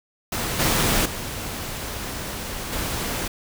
pink noise with level steps, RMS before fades -26 / -20 / -31 / -27 dBFS, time 0.32-3.28 s, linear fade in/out 5 ms, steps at 0.59 / 1.05 / 2.72 s, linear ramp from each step 10 ms, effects none

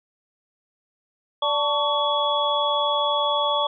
sine tone cluster, 584 / 885 / 1125 / 3371 Hz, D5 / A5 / C#6 / G#7, -10 / +10 / +25 / +25 cents, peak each -25 dBFS, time 1.42-3.67 s, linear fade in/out 5 ms, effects none

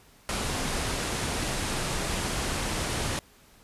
pink low-pass noise, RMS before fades -30 dBFS, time 0.29-3.19 s, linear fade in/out 0 ms, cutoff 11000 Hz, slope 48 dB/octave, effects pink hiss -57 dBFS RMS until 3.63 s + resampled to 32000 Hz

